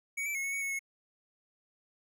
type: tone with pitch steps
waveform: square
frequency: 2243 / 2323 / 2176 / 2205 / 2232 / 2200 / 2184 Hz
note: C#7 / D7 / C#7 / C#7 / C#7 / C#7 / C#7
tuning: +20 / -20 / -33 / -10 / +11 / -14 / -26 cents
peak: -33 dBFS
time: 0.17-0.793 s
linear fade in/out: 10 ms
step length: 89 ms
effects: none